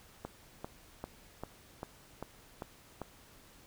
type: click train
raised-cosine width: 1 ms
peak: -25 dBFS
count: 8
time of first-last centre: 0.25-3.017 s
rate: 2.53 Hz
effects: pink hiss -59 dBFS RMS until 3.66 s